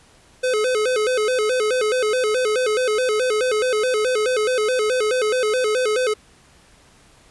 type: tone with vibrato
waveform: square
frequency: 466.2 Hz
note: A#4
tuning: in tune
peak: -18 dBFS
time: 0.43-6.14 s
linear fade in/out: 10 ms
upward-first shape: square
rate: 4.7 Hz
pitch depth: 150 cents each way
effects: pink hiss -52 dBFS RMS until 7.3 s + resampled to 24000 Hz